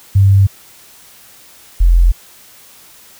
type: tone pair in turn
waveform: sine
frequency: 98 / 43.14 Hz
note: G2 / F1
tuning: 0 / -20 cents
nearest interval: octave + major second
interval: 1420 cents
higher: first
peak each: -5 dBFS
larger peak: neither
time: 0.15-0.47 / 1.8-2.12 s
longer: neither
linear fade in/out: 10 ms
effects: white hiss -42 dBFS RMS until 3.19 s